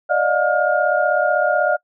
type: tone cluster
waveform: sine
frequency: 585 / 621 / 714 / 1420 Hz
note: D5 / D#5 / F5 / F6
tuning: -7 / -3 / +38 / +28 cents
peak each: -20 dBFS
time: 0.09-1.77 s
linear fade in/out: 20 ms
effects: noise-tail reverb RT60 0.1 s tail -25 dB re dry